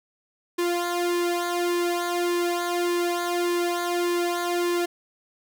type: tone with flanger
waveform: sawtooth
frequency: 349.2 Hz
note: F4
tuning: in tune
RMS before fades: -25 dBFS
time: 0.58-4.86 s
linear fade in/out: 10 ms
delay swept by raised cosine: 1.5 to 2.5 ms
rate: 1.7 Hz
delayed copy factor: -0.85
effects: 10-bit